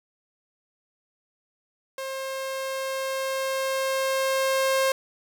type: tone with level ramp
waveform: sawtooth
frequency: 533 Hz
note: C5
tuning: 32 cents sharp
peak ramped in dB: -27 to -16 dBFS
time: 1.98-4.92 s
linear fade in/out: 2 ms
effects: none